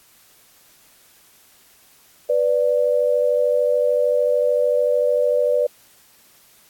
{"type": "tone pair together", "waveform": "sine", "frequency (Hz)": [493.9, 587.3], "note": ["B4", "D5"], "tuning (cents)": [0, 0], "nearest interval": "minor third", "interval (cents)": 300, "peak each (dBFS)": -18, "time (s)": [2.29, 5.67], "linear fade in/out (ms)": 10, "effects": ["white hiss -53 dBFS RMS until 6.69 s", "AAC 64 kbps"]}